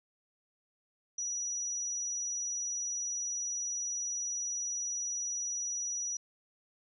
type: tone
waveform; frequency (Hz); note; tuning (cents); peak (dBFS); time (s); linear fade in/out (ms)
sine; 5840; F#8; -24; -33; 1.18-6.17; 5
effects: none